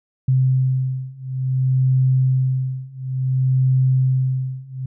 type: beating tone pair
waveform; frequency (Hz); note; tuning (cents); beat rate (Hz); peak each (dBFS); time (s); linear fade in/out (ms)
sine; 130 / 130.57; C3 / C3; -11 / -3; 0.57; -19 / -18; 0.28-4.86; 5
effects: none